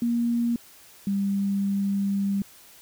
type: tone pair in turn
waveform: sine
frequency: 235.9 / 198.37 Hz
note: A#3 / G3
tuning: +21 / +21 cents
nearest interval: minor third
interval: 300 cents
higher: first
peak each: -21 / -22 dBFS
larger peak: first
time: 0.02-0.56 / 1.07-2.42 s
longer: second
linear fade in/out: 2 ms
effects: white hiss -51 dBFS RMS until 2.81 s